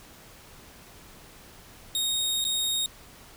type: tone with dropouts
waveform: sawtooth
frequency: 3729 Hz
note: A#7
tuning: in tune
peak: -22 dBFS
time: 1.95-2.86 s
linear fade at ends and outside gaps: 1 ms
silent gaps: 2.442-2.45 s
effects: pink hiss -50 dBFS RMS until 3.36 s